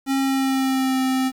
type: tone with pitch glide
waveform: square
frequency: 270.6 to 261.2 Hz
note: C#4 to C4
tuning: -42 to -3 cents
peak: -19 dBFS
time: 0.06-1.32 s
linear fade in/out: 50 ms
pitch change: -61 cents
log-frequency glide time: 0.17-1.01 s
effects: 8-bit